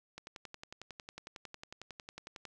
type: click train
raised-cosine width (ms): 0.2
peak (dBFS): -28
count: 26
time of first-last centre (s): 0.18-2.453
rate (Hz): 11
effects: none